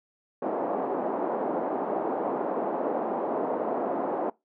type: band-pass noise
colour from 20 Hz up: white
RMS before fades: -29 dBFS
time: 0.42-4.3 s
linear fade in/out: 5 ms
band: 250 to 810 Hz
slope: 24 dB/octave
effects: noise-tail reverb RT60 0.2 s tail -23 dB re dry